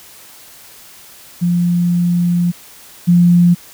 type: tone pair in turn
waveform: sine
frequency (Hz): 174.61 / 174.61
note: F3 / F3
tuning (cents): 0 / 0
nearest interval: unison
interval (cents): 0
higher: neither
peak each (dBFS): -11 / -6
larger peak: second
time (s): 1.41-2.52 / 3.07-3.55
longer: first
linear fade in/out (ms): 20
effects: white hiss -40 dBFS RMS until 3.73 s